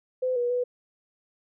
sine tone with pitch steps, 510 / 484 / 493.3 Hz, C5 / B4 / B4, -44 / -35 / -2 cents, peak -23 dBFS, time 0.22-0.64 s, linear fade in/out 10 ms, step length 140 ms, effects none

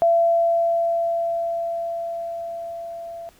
sine tone with level ramp, 675 Hz, E5, 41 cents sharp, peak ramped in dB -13 to -32 dBFS, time 0.02-3.29 s, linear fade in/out 0 ms, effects pink hiss -55 dBFS RMS until 3.39 s

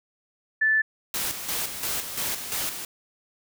sine tone, 1752 Hz, A6, 8 cents flat, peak -18 dBFS, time 0.61-0.82 s, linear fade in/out 10 ms
white noise with tremolo, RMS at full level -28 dBFS, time 1.14-2.85 s, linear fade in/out 2 ms, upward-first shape square, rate 2.9 Hz, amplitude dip 55%
effects none

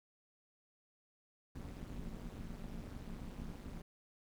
brown noise with amplitude modulation, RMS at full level -42 dBFS, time 1.55-3.82 s, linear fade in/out 5 ms, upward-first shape sine, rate 198 Hz, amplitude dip 100%, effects none

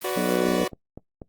white noise, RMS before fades -38 dBFS, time 0.01-0.37 s, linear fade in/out 10 ms
sawtooth chord, B minor, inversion second, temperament equal with one note detuned, 370 / 493.9 / 578.9 Hz, F#4 / B4 / D5, 0 / 0 / -25 cents, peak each -23 / -28 / -27 dBFS, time 0.04-0.68 s, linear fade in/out 5 ms
harmonic tone, 61.3 Hz, B1, 12 cents flat, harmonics 3 / 4 / 5 / 6 / 7 / 8 / 9 / 10, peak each -27 / -28 / -29 / -30 / -30 / -31 / -32 / -32 dBFS, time 0.16-0.65 s, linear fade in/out 10 ms
click train, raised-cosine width 2 ms, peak -24 dBFS, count 4, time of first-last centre 0.49-1.218 s, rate 4.12 Hz
effects noise-tail reverb RT60 0.1 s tail -21 dB re dry + Opus 24 kbps

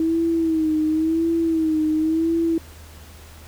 sine tone with vibrato, 320.7 Hz, E4, 48 cents flat, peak -17 dBFS, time 0-2.58 s, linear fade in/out 2 ms, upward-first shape sine, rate 0.94 Hz, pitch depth 62 cents each way, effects added 78 Hz sine -42 dBFS peak until 3.47 s + pink hiss -46 dBFS RMS until 3.47 s

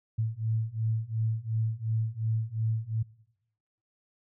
sine beating tone pair, 110 / 112.8 Hz, A2 / A2, 0 / +44 cents, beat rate 2.8 Hz, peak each -30 dBFS, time 0.18-3.03 s, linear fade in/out 10 ms, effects noise-tail reverb RT60 0.9 s tail -23 dB re dry

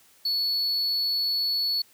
triangle tone, 4414 Hz, C#8, 8 cents flat, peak -22 dBFS, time 0.25-1.82 s, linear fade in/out 5 ms, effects white hiss -58 dBFS RMS until 1.93 s + high-pass 80 Hz 12 dB/octave

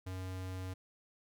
square tone, 93 Hz, F#2, 9 cents sharp, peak -40 dBFS, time 0.06-0.74 s, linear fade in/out 10 ms, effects none

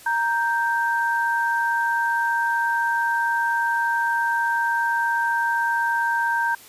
sine tone pair together, 932.3 / 1567.9 Hz, A#5 / G6, 0 / 0 cents, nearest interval major sixth, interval 900 cents, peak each -22 dBFS, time 0.06-6.55 s, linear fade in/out 5 ms, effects white hiss -46 dBFS RMS until 6.68 s + resampled to 32000 Hz

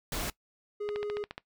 pink noise, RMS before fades -34 dBFS, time 0.12-0.3 s, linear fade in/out 2 ms
triangle tone, 415.3 Hz, G#4, in tune, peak -30 dBFS, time 0.8-1.24 s, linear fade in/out 10 ms
click train, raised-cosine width 0.3 ms, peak -22 dBFS, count 8, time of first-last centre 0.89-1.38 s, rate 14.3 Hz
effects noise-tail reverb RT60 0.1 s tail -20 dB re dry

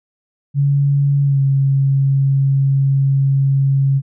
sine tone with pitch glide, 141 to 136.91 Hz, C#3 to C#3, +30 to -21 cents, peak -11 dBFS, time 0.54-4.02 s, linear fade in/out 50 ms, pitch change -51 cents, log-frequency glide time 1.24-1.4 s, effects none

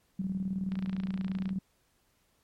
sine tone with tremolo, 190 Hz, F#3, 46 cents sharp, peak -28 dBFS, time 0.19-1.59 s, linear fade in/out 5 ms, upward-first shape square, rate 19 Hz, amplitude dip 55%
click train, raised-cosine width 0.3 ms, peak -29 dBFS, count 23, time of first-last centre 0.72-1.492 s, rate 28.5 Hz
effects pink hiss -71 dBFS RMS until 2.43 s + MP3 64 kbps

